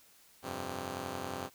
5% pulse chord, F suspended second, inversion none, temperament just, 87.31 / 98.22 / 130.96 Hz, F2 / G2 / C3, 0 / +4 / +2 cents, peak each -32 dBFS, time 0.42-1.5 s, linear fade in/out 50 ms, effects white hiss -62 dBFS RMS until 1.54 s

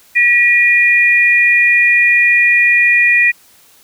sine tone pair together, 1927.4 / 2431 Hz, B6 / D#7, -43 / -41 cents, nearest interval major third, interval 402 cents, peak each -10 dBFS, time 0.15-3.32 s, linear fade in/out 20 ms, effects white hiss -47 dBFS RMS until 3.83 s

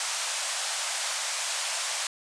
white band-pass noise, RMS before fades -31 dBFS, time 0-2.07 s, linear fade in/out 2 ms, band 570 to 9100 Hz, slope 48 dB/octave, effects none

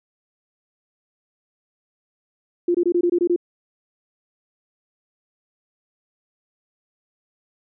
sine tone bursts, 349.2 Hz, F4, in tune, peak -15 dBFS, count 8, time 2.68-3.362 s, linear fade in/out 5 ms, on 66 ms, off 22 ms, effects none

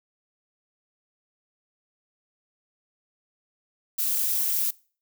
violet noise with amplitude modulation, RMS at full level -21 dBFS, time 3.98-4.71 s, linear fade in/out 10 ms, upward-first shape sine, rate 243 Hz, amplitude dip 95%, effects noise-tail reverb RT60 0.4 s tail -23 dB re dry

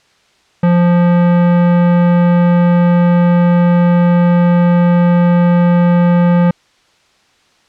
sine tone with tanh clipping, 174.61 Hz, F3, in tune, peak -9 dBFS, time 0.63-6.51 s, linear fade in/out 5 ms, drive 18 dB, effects white hiss -53 dBFS RMS until 7.68 s + low-pass 5000 Hz 12 dB/octave

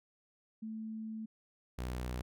sine / sawtooth tone pair in turn, 220 / 61.9 Hz, A3 / B1, 0 / +5 cents, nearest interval octave + minor seventh, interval 2195 cents, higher first, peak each -39 / -33 dBFS, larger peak second, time 0.62-1.26 / 1.78-2.22 s, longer first, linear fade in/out 10 ms, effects none

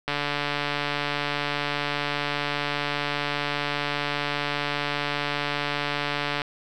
click train, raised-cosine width 0.3 ms, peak -10 dBFS, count 920, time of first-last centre 0.08-6.418 s, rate 145 Hz, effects none

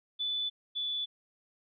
sine tone pair in turn, 3485 / 3463 Hz, A7 / A7, -17 / -28 cents, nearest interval unison, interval 11 cents, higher first, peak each -30 / -31 dBFS, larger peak first, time 0.19-0.5 / 0.75-1.06 s, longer neither, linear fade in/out 20 ms, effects none

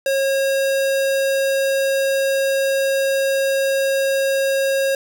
square tone, 543 Hz, C#5, 36 cents flat, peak -17 dBFS, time 0.06-4.95 s, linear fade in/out 2 ms, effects none

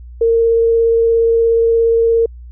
sine tone with vibrato, 459 Hz, A#4, 27 cents flat, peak -9 dBFS, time 0.21-2.26 s, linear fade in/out 5 ms, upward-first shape triangle, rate 17 Hz, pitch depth 10 cents each way, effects added 60 Hz sine -31 dBFS peak until 2.51 s

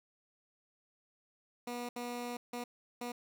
15% pulse tone bursts at uneven times, 242.3 Hz, B3, 33 cents flat, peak -32 dBFS, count 4, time 1.67-1.89 / 1.96-2.37 / 2.53-2.64 / 3.01-3.12 s, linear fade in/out 5 ms, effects none

